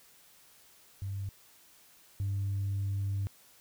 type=tone pair in turn; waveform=sine; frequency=98.2 / 98.94 Hz; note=G2 / G2; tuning=+4 / +17 cents; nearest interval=unison; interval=13 cents; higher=second; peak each=-33 / -28 dBFS; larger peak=second; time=1.02-1.29 / 2.2-3.27 s; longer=second; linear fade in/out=0 ms; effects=tanh soft clip ceiling -27 dBFS + white hiss -60 dBFS RMS until 3.6 s